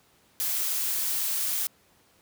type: noise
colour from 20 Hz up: blue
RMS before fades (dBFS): -28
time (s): 0.4-1.67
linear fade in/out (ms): 0
effects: pink hiss -62 dBFS RMS until 2.21 s + high-pass 80 Hz 12 dB/octave